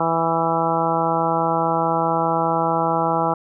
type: harmonic tone with a mistuned harmonic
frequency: 164.81 Hz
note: E3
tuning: in tune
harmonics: 1 / 2 / 3 / 4 / 5 / 6 / 7 / 8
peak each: -27 / -27 / -26 / -25 / -22 / -25 / -28 / -27 dBFS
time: 0-3.34 s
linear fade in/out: 5 ms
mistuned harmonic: 8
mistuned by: +15 cents
effects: none